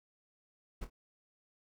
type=noise with echo; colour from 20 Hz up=brown; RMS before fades=-39 dBFS; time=0.81-0.85 s; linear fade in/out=10 ms; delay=25 ms; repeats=2; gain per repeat=-10 dB; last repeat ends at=0.9 s; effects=none